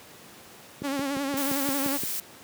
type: click train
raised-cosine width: 3 ms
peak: -19 dBFS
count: 8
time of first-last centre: 0.82-2.035 s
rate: 5.76 Hz
type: tone with vibrato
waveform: sawtooth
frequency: 277.2 Hz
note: C#4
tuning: in tune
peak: -23 dBFS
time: 0.83-1.98 s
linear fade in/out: 20 ms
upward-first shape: sine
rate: 11 Hz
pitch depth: 61 cents each way
type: noise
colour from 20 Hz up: blue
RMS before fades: -31 dBFS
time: 1.37-2.2 s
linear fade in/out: 2 ms
effects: pink hiss -48 dBFS RMS until 2.43 s + high-pass 150 Hz 12 dB/octave